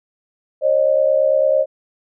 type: tone pair together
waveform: sine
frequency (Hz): 541 / 610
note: C#5 / D#5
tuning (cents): -42 / -34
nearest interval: major second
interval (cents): 208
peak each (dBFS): -15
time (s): 0.61-1.66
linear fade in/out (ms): 50
effects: none